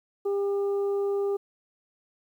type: harmonic tone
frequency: 400 Hz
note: G4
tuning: 35 cents sharp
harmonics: 1 / 2 / 3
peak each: -24 / -40 / -44 dBFS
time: 0.25-1.37 s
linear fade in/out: 10 ms
effects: 10-bit